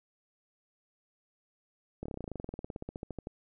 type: slowing click train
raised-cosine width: 2 ms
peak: -25 dBFS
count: 26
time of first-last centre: 2.03-3.271 s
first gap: 26 ms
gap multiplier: 1.05
effects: none